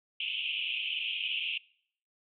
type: band-pass noise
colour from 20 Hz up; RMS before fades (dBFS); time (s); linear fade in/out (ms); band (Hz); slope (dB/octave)
pink; -34; 0.2-1.58; 5; 2500 to 3200; 96
effects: noise-tail reverb RT60 0.6 s tail -23 dB re dry